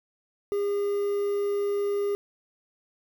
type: tone with quantisation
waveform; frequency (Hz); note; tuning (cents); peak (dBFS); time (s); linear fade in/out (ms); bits
triangle; 405.3; G#4; -42; -22; 0.52-2.15; 0; 8
effects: none